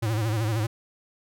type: tone with vibrato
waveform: square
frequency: 110 Hz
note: A2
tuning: in tune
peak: -24 dBFS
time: 0.02-0.67 s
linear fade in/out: 10 ms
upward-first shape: sine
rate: 13 Hz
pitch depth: 100 cents each way
effects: none